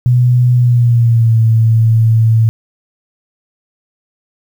sine tone with pitch glide, 123.47 to 112.57 Hz, B2 to A2, 0 to +40 cents, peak -6 dBFS, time 0.06-2.49 s, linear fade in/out 0 ms, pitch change -160 cents, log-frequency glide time 0.55-1.39 s, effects 7-bit

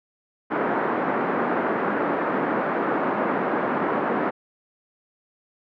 pink band-pass noise, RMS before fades -24 dBFS, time 0.5-4.31 s, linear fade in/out 20 ms, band 220 to 1600 Hz, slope 24 dB/octave, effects none

